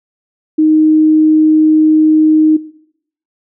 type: tone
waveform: sine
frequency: 311.1 Hz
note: D#4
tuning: in tune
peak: -6 dBFS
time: 0.58-2.57 s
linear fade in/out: 10 ms
effects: noise-tail reverb RT60 0.7 s tail -18 dB re dry